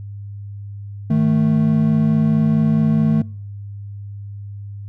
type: tone pair together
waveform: triangle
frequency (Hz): 155.38 / 220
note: D#3 / A3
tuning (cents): -2 / 0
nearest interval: tritone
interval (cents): 602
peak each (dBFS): -14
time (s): 1.1-3.22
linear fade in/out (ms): 5
effects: noise-tail reverb RT60 0.6 s tail -25 dB re dry + added 101 Hz sine -29 dBFS peak until 4.88 s